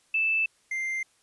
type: tone pair in turn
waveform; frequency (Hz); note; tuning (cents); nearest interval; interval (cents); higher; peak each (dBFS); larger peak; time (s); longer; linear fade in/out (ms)
sine / triangle; 2637 / 2093; E7 / C7; 0 / 0; major third; 400; first; -22 / -26; first; 0.14-0.46 / 0.71-1.03; neither; 5
effects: white hiss -65 dBFS RMS until 1.22 s + resampled to 24000 Hz